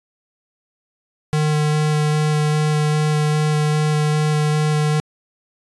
square tone with vibrato, 151.7 Hz, D#3, 44 cents flat, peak -16 dBFS, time 1.33-5 s, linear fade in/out 0 ms, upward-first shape square, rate 2.5 Hz, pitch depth 8 cents each way, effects resampled to 24000 Hz

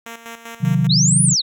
5% pulse tone with tremolo, 230.5 Hz, A#3, 19 cents flat, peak -20 dBFS, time 0.06-0.87 s, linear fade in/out 2 ms, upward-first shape square, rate 5.1 Hz, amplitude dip 65%
sine chord, C diminished, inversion none, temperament equal with one note detuned, 130.81 / 155.56 / 181.92 Hz, C3 / Eb3 / Gb3, 0 / 0 / -29 cents, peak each -18 dBFS, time 0.6-1.36 s, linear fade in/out 50 ms
sine linear two-way sweep, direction up then down, 3557 to 10000 to 3557 Hz, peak -14 dBFS, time 0.89-1.42 s, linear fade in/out 20 ms, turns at 1.23 s
effects none

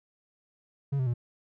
triangle tone with pitch steps, 139.3 / 129.22 / 119.87 Hz, C#3 / C3 / A#2, +9 / -21 / +49 cents, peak -23 dBFS, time 0.92-1.139 s, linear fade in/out 10 ms, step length 73 ms, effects none

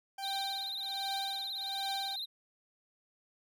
40% pulse tone with tremolo, 784 Hz, G5, in tune, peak -34 dBFS, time 0.18-2.16 s, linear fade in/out 5 ms, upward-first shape triangle, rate 1.3 Hz, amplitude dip 95%
triangle tone with vibrato, 3885 Hz, B7, 29 cents flat, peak -35 dBFS, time 0.22-2.26 s, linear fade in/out 20 ms, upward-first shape sine, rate 18 Hz, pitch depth 110 cents each way
effects none

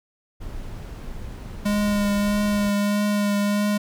brown noise, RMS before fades -34 dBFS, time 0.4-2.71 s, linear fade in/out 20 ms
square tone with vibrato, 205.2 Hz, G#3, 21 cents flat, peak -20 dBFS, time 1.65-3.78 s, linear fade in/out 10 ms, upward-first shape triangle, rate 1.6 Hz, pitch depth 18 cents each way
effects none

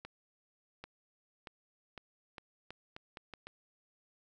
accelerating click train, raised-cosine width 0.3 ms, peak -29 dBFS, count 10, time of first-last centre 0.05-3.47 s, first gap 790 ms, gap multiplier 0.8, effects none

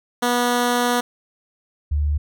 10% pulse / sine tone pair in turn, 243.3 / 73.73 Hz, B3 / D2, -26 / +7 cents, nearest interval octave + major sixth, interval 2067 cents, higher first, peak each -9 / -17 dBFS, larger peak first, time 0.22-1.01 / 1.91-2.18 s, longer first, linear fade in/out 10 ms, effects none

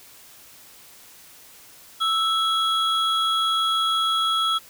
triangle tone pair together, 1317 / 3327 Hz, E6 / G#7, -2 / +2 cents, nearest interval octave + major third, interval 1604 cents, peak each -20 / -21 dBFS, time 2-4.59 s, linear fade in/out 20 ms, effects white hiss -48 dBFS RMS until 4.69 s

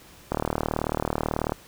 click train, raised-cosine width 1 ms, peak -10 dBFS, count 47, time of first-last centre 0.32-1.521 s, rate 38.3 Hz, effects pink hiss -50 dBFS RMS until 1.67 s

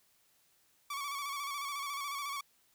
sawtooth tone with vibrato, 1131 Hz, C#6, 34 cents sharp, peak -33 dBFS, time 0.9-2.41 s, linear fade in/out 5 ms, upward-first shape square, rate 14 Hz, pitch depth 42 cents each way, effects white hiss -70 dBFS RMS until 2.74 s

